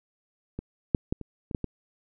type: clicks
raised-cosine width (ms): 3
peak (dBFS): -20 / -7 / -13 / -25 / -24 / -14 / -17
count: 7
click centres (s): 0.59 / 0.948 / 1.125 / 1.213 / 1.512 / 1.548 / 1.643
effects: none